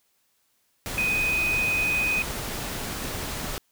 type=tone in noise; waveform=sine; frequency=2500 Hz; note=D#7; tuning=8 cents sharp; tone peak=-22 dBFS; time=0.98-2.22 s; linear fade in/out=0 ms; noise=pink; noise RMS=-32 dBFS; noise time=0.86-3.58 s; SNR=+7 dB; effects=white hiss -69 dBFS RMS until 3.71 s